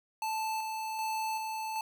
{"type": "tone with tremolo", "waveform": "square", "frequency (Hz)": 878, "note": "A5", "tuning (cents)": -4, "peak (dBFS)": -32, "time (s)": [0.22, 1.81], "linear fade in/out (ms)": 2, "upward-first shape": "square", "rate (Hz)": 1.3, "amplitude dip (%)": 30, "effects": []}